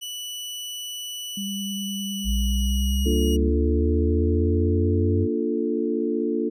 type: tone with pitch glide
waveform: sawtooth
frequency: 2960 to 2889 Hz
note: F#7 to F#7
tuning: 0 to -42 cents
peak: -28 dBFS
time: 0.01-3.37 s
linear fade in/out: 20 ms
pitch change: -42 cents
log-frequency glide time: 2.11-3.18 s
type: tone with vibrato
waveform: sine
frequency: 198.7 Hz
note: G3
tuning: 24 cents sharp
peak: -28 dBFS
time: 1.37-3.49 s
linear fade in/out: 5 ms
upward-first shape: square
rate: 9.8 Hz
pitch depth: 11 cents each way
type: linear sweep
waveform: sine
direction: up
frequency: 56.9 to 94.7 Hz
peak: -20 dBFS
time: 2.24-5.28 s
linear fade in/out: 50 ms
type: chord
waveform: sine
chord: Bb major seventh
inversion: none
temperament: equal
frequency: 233.1 / 293.7 / 349.2 / 440 Hz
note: Bb3 / D4 / F4 / A4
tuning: 0 / 0 / 0 / 0 cents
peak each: -27 dBFS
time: 3.05-6.5 s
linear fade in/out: 20 ms
effects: none